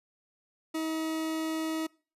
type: tone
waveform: 40% pulse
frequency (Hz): 318.8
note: D#4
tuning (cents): +42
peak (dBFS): -29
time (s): 0.74-1.87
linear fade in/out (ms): 10
effects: noise-tail reverb RT60 0.4 s tail -24 dB re dry + resampled to 32000 Hz